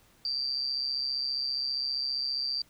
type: tone with amplitude modulation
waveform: sine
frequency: 4699 Hz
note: D8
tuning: in tune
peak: -25 dBFS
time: 0.25-2.62 s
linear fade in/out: 2 ms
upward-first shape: sine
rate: 135 Hz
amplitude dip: 80%
effects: pink hiss -62 dBFS RMS until 2.69 s